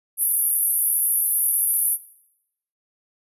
pink band-pass noise, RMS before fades -21 dBFS, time 0.17-1.98 s, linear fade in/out 50 ms, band 10000 to 13000 Hz, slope 96 dB/octave, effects noise-tail reverb RT60 0.8 s tail -18 dB re dry + resampled to 32000 Hz

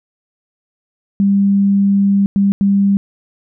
sine tone bursts at uneven times, 198.6 Hz, G3, 23 cents sharp, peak -9 dBFS, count 3, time 1.2-2.26 / 2.36-2.52 / 2.61-2.97 s, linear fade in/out 0 ms, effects none

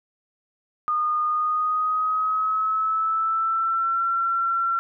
sine tone with pitch glide, 1224 to 1358.1 Hz, D#6 to F6, -29 to -49 cents, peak -20 dBFS, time 0.88-4.79 s, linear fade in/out 0 ms, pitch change +180 cents, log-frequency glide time 1.25-4.04 s, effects none

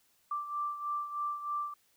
sine beating tone pair, 1174.7 / 1177.9 Hz, D6 / D6, 0 / +5 cents, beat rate 3.2 Hz, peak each -34 / -40 dBFS, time 0.31-1.74 s, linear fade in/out 5 ms, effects white hiss -70 dBFS RMS until 1.96 s

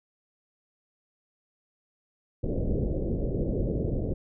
pink low-pass noise, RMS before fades -28 dBFS, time 2.43-4.14 s, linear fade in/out 10 ms, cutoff 560 Hz, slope 48 dB/octave, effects none

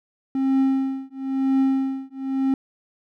triangle tone with tremolo, 267.5 Hz, C4, 38 cents sharp, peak -13 dBFS, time 0.35-2.54 s, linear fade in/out 2 ms, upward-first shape triangle, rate 1 Hz, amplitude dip 100%, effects none

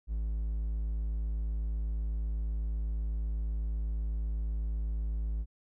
triangle tone, 54 Hz, A1, 32 cents flat, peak -28 dBFS, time 0.07-5.46 s, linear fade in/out 50 ms, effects none

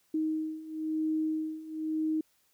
sine beating tone pair, 313 / 314 Hz, D#4 / D#4, +10 / +16 cents, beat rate 1 Hz, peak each -34 / -31 dBFS, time 0.14-2.21 s, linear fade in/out 5 ms, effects white hiss -70 dBFS RMS until 2.53 s

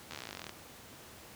slowing click train, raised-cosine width 0.2 ms, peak -24 dBFS, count 22, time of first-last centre 0.11-0.494 s, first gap 12 ms, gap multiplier 1.04, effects pink hiss -52 dBFS RMS until 1.35 s + high-pass 80 Hz 12 dB/octave

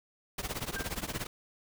pink noise with tremolo, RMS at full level -33 dBFS, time 0.38-1.27 s, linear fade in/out 5 ms, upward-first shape triangle, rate 17 Hz, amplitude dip 95%
sine tone with exponential decay, 1575 Hz, G6, 8 cents sharp, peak -33 dBFS, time 0.76-1.01 s, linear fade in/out 2 ms, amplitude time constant 54 ms
effects none

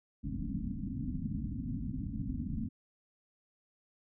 white low-pass noise, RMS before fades -37 dBFS, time 0.23-2.69 s, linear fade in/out 20 ms, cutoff 280 Hz, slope 96 dB/octave, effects none

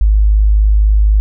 sine tone, 52 Hz, G#1, 3 cents sharp, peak -6 dBFS, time 0.01-1.2 s, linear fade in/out 0 ms, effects none

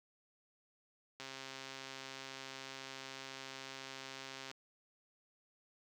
click train, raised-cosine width 0.2 ms, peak -29 dBFS, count 445, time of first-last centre 1.2-4.513 s, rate 134 Hz, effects high-pass 80 Hz 12 dB/octave + 10-bit

